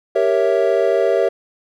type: chord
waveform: triangle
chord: G diminished seventh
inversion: none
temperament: equal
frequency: 392 / 466.2 / 554.4 / 659.3 Hz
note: G4 / Bb4 / Db5 / Fb5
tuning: 0 / 0 / 0 / 0 cents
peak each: -17 dBFS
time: 0.15-1.29 s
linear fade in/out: 10 ms
effects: none